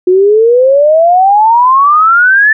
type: exponential sweep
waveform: sine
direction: up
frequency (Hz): 357.8 to 1775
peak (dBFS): -3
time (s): 0.07-2.53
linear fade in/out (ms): 5
effects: none